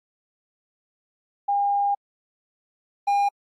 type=tone pair in turn; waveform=sine / triangle; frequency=807 / 807 Hz; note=G#5 / G#5; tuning=-50 / -50 cents; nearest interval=unison; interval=0 cents; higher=neither; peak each=-19 / -16 dBFS; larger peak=second; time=1.48-1.95 / 3.07-3.29 s; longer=first; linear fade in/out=10 ms; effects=AAC 48 kbps